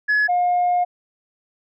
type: tone pair in turn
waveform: sine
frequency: 1696 / 713.1 Hz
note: G#6 / F5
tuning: +36 / +36 cents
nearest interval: octave + minor third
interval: 1500 cents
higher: first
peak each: -13 / -14 dBFS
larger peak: first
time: 0.08-0.28 / 0.28-0.85 s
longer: second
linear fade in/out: 20 ms
effects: tanh soft clip ceiling -13 dBFS